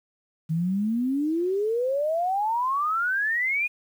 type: exponential sweep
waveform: sine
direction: up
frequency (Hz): 155.56 to 2489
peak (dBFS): -22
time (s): 0.49-3.68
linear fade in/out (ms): 20
effects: 9-bit